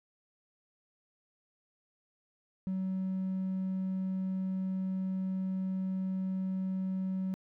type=tone; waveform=triangle; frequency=188.5 Hz; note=F#3; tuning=32 cents sharp; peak=-28 dBFS; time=2.67-7.34 s; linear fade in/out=0 ms; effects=tanh soft clip ceiling -26 dBFS